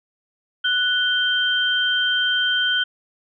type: tone pair together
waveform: sine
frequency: 1482 / 3140 Hz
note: F#6 / G7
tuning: +2 / +2 cents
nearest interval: octave + minor second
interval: 1300 cents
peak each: -20 dBFS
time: 0.64-2.84 s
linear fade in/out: 10 ms
effects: none